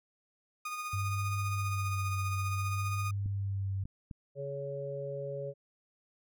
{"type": "tone with tremolo", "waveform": "30% pulse", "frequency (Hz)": 1232, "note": "D#6", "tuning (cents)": -17, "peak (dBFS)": -32, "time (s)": [0.65, 3.11], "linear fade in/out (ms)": 5, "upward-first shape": "sine", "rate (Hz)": 15, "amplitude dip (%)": 40}
{"type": "tone with vibrato", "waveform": "sine", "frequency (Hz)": 98, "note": "G2", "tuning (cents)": 0, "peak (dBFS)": -31, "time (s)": [0.93, 3.84], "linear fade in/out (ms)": 5, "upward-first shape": "sine", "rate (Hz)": 0.57, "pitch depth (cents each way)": 31}
{"type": "clicks", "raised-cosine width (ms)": 5, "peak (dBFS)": -30, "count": 3, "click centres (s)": [3.26, 3.855, 4.112]}
{"type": "harmonic tone", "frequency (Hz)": 140, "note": "C#3", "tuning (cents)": 18, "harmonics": [1, 3, 4], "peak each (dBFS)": [-41, -41, -38], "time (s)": [4.35, 5.54], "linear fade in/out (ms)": 50}
{"effects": []}